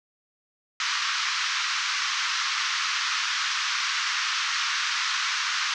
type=band-pass noise; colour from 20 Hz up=pink; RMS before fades=-27 dBFS; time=0.8-5.74 s; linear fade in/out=2 ms; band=1100 to 6200 Hz; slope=48 dB/octave; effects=none